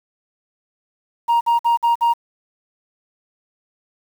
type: tone bursts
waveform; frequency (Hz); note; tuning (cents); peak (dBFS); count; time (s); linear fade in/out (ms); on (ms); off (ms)
sine; 938; A#5; +11; -10; 5; 1.28-2.138; 20; 130; 52
effects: tanh soft clip ceiling -12 dBFS + 7-bit